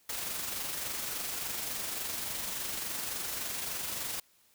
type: noise with amplitude modulation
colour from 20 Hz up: white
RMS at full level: -35 dBFS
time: 0.09-4.2 s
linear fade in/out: 5 ms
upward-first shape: sine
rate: 23.5 Hz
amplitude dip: 35%
effects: white hiss -66 dBFS RMS until 4.54 s